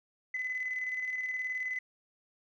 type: tone with tremolo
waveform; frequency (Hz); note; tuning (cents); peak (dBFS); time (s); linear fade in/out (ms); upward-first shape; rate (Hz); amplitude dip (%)
sine; 2017; B6; +36; -30; 0.34-1.79; 5; square; 19; 40
effects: tanh soft clip ceiling -26 dBFS